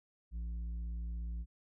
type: tone with tanh clipping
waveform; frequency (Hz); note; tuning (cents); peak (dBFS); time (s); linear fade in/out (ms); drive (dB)
sine; 57.3; A#1; -29; -38; 0.31-1.46; 50; 6
effects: none